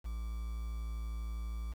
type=tone with quantisation; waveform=triangle; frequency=56.2 Hz; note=A1; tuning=37 cents sharp; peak=-34 dBFS; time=0.04-1.74 s; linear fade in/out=20 ms; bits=9; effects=none